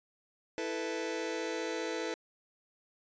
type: chord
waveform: sawtooth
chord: E suspended fourth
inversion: none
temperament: just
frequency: 329.6 / 439.5 / 494.4 Hz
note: E4 / A4 / B4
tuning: 0 / -2 / +2 cents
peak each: -34 dBFS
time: 0.58-2.14 s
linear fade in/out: 0 ms
effects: resampled to 16000 Hz